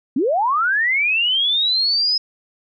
sine linear sweep, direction up, 227.4 to 5130 Hz, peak -15 dBFS, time 0.16-2.18 s, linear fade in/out 5 ms, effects none

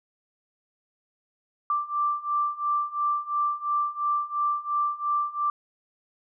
sine beating tone pair, 1174.7 / 1177.6 Hz, D6 / D6, 0 / +4 cents, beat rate 2.9 Hz, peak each -28 / -26 dBFS, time 1.7-5.5 s, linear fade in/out 2 ms, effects none

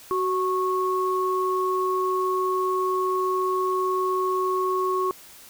sine tone pair together, 373.1 / 1100 Hz, F#4 / C#6, +14 / -14 cents, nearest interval octave + perfect fifth, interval 1872 cents, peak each -24 dBFS, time 0.11-5.11 s, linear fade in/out 0 ms, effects white hiss -47 dBFS RMS until 5.49 s

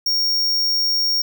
square tone, 5550 Hz, F8, 12 cents flat, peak -17 dBFS, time 0.06-1.22 s, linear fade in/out 5 ms, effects none

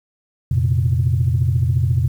sine chord, F suspended fourth, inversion none, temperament equal with one note detuned, 87.97 / 116.54 / 130.81 Hz, F2 / Bb2 / C3, +13 / 0 / 0 cents, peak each -18 dBFS, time 0.51-2.08 s, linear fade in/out 5 ms, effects tanh soft clip ceiling -6 dBFS + 8-bit

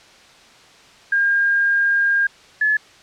sine tone pair in turn, 1612 / 1715.5 Hz, G6 / A6, +48 / -44 cents, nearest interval minor second, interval 108 cents, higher second, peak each -14 dBFS, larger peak neither, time 1.12-2.27 / 2.61-2.77 s, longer first, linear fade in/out 5 ms, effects white hiss -47 dBFS RMS until 3.02 s + low-pass 5000 Hz 12 dB/octave

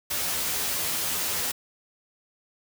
white noise with comb filter, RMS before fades -28 dBFS, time 0.1-1.52 s, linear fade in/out 10 ms, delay 12 ms, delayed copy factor +0.65, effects none

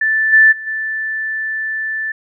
sine tone with level steps, 1760 Hz, A6, in tune, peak -12 / -5 / -25 / -18 dBFS, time 0.01-2.12 s, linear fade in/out 5 ms, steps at 0.32 / 0.51 / 0.66 s, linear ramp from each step 20 ms, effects none

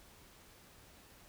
silence, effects pink hiss -60 dBFS RMS until 1.28 s

